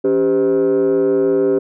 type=tone with frequency modulation; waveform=sine; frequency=394.4 Hz; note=G4; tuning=11 cents sharp; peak=-10 dBFS; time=0.04-1.59 s; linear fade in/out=10 ms; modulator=114 Hz; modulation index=0.89; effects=tanh soft clip ceiling -10 dBFS